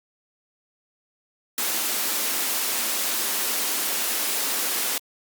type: high-pass noise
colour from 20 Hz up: white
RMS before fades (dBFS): -25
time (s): 1.58-4.98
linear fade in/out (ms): 2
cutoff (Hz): 210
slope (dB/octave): 48
effects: Opus 48 kbps